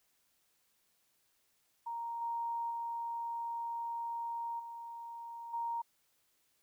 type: tone with level steps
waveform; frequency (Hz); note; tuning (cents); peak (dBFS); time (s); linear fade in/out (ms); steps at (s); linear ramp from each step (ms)
sine; 932.3; A#5; 0; -37 / -34 / -36 / -43 / -34; 1.86-5.82; 10; 2.21 / 2.7 / 4.59 / 5.53; 10
effects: white hiss -75 dBFS RMS until 6.62 s